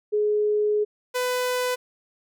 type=tone pair in turn; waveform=sine / sawtooth; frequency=420.3 / 499.8 Hz; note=G#4 / B4; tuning=+21 / +21 cents; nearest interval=minor third; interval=300 cents; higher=second; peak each=-19 dBFS; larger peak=neither; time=0.12-0.85 / 1.14-1.76 s; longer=first; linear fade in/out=20 ms; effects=none